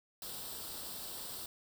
white noise with comb filter, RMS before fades -44 dBFS, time 0.22-1.46 s, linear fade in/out 2 ms, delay 0.23 ms, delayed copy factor +0.65, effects none

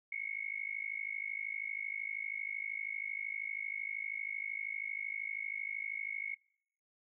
sine tone with amplitude modulation, 2193 Hz, C#7, 19 cents flat, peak -33 dBFS, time 0.12-6.35 s, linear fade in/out 5 ms, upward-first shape sine, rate 52.8 Hz, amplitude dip 100%, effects noise-tail reverb RT60 0.7 s tail -23 dB re dry

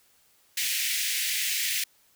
pink high-pass noise, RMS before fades -28 dBFS, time 0.57-1.84 s, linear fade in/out 5 ms, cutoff 1900 Hz, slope 48 dB/octave, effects white hiss -63 dBFS RMS until 2.15 s

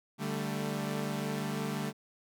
sawtooth chord, D suspended fourth, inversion none, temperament equal with one note detuned, 146.83 / 196 / 221.8 Hz, D3 / G3 / A3, 0 / 0 / +14 cents, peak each -33 dBFS, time 0.18-1.93 s, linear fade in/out 50 ms, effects none

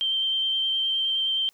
sine tone with vibrato, 3136 Hz, G7, in tune, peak -22 dBFS, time 0.01-1.49 s, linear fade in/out 0 ms, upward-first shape sine, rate 9.6 Hz, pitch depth 12 cents each way, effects white hiss -63 dBFS RMS until 1.53 s

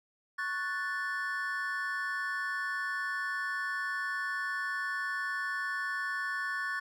triangle chord, F# minor, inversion second, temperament equal, 1108.7 / 1480 / 1760 Hz, C#6 / F#6 / A6, 0 / 0 / 0 cents, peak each -37 / -35 / -33 dBFS, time 0.38-6.8 s, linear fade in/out 10 ms, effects none

